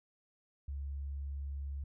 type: tone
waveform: sine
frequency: 69.9 Hz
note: C#2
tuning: 15 cents sharp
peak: -37 dBFS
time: 0.68-1.84 s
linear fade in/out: 5 ms
effects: none